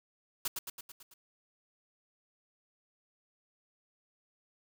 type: noise with echo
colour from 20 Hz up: white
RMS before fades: -33 dBFS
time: 0.45-0.48 s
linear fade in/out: 5 ms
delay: 110 ms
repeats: 6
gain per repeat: -4 dB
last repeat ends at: 1.14 s
effects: none